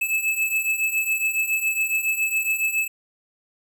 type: beating tone pair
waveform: square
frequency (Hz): 2603 / 2610.2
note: E7 / E7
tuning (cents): -22 / -18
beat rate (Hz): 7.2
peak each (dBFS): -27 / -23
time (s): 0.01-2.88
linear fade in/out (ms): 10
effects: none